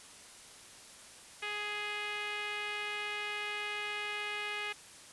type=tone with low-pass filter; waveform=5% pulse; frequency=416.5 Hz; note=G#4; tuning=5 cents sharp; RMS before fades=-38 dBFS; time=1.42-4.73 s; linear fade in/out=10 ms; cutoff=2500 Hz; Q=2.3; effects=white hiss -53 dBFS RMS until 5.12 s + resampled to 24000 Hz